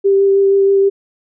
sine tone with vibrato, 393.5 Hz, G4, 7 cents sharp, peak -8 dBFS, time 0.04-0.9 s, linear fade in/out 20 ms, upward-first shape sine, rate 6.3 Hz, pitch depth 11 cents each way, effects none

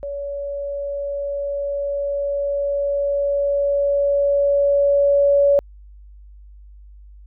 sine tone with level ramp, 566 Hz, C#5, 36 cents sharp, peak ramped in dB -25 to -11 dBFS, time 0.03-5.59 s, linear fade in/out 0 ms, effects added 50 Hz sine -40 dBFS peak until 7.26 s

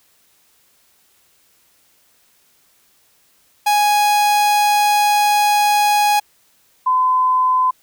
45% pulse / sine tone pair in turn, 830.6 / 1018.8 Hz, G#5 / C6, 0 / -46 cents, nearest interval major third, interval 354 cents, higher second, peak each -12 dBFS, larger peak neither, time 3.66-6.2 / 6.86-7.71 s, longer first, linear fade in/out 10 ms, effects white hiss -57 dBFS RMS until 7.82 s

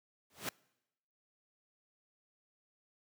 pink noise with exponential growth, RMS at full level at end -33 dBFS, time 0.3-0.49 s, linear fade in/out 2 ms, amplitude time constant 40 ms, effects noise-tail reverb RT60 0.9 s tail -25 dB re dry + high-pass 150 Hz 12 dB/octave

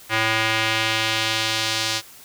square tone with band-pass filter sweep, 111 Hz, A2, 16 cents sharp, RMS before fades -22 dBFS, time 0.09-2.02 s, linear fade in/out 50 ms, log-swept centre 2100 to 4700 Hz, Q 1.3, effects white hiss -45 dBFS RMS until 2.24 s

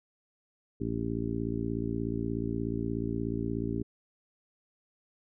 harmonic tone, 56.7 Hz, A#1, 47 cents flat, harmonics 1 / 2 / 3 / 4 / 5 / 6 / 7, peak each -40 / -36 / -40 / -36 / -35 / -40 / -38 dBFS, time 0.8-3.83 s, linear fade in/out 10 ms, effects none

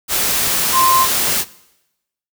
sine tone in noise, 1045 Hz, C6, 2 cents flat, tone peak -11 dBFS, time 0.72-1.07 s, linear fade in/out 50 ms, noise white, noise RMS -17 dBFS, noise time 0.08-1.45 s, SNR +3 dB, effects noise-tail reverb RT60 0.9 s tail -20 dB re dry

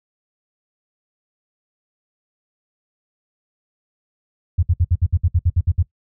sine tone bursts, 86.7 Hz, F2, 12 cents flat, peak -12 dBFS, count 12, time 4.58-5.828 s, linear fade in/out 10 ms, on 49 ms, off 60 ms, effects noise-tail reverb RT60 0.1 s tail -18 dB re dry

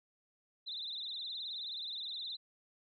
sine tone with vibrato, 3807 Hz, A#7, 36 cents sharp, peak -39 dBFS, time 0.66-2.37 s, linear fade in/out 20 ms, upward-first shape triangle, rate 19 Hz, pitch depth 160 cents each way, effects none

